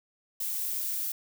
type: noise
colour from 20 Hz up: violet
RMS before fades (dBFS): -32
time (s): 0.4-1.12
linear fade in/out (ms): 5
effects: none